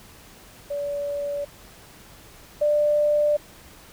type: tone pair in turn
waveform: sine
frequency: 574 / 593.2 Hz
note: D5 / D5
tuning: -40 / +17 cents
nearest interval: minor second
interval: 57 cents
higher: second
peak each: -25 / -17 dBFS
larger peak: second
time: 0.7-1.45 / 2.61-3.37 s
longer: second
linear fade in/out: 10 ms
effects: pink hiss -48 dBFS RMS until 3.92 s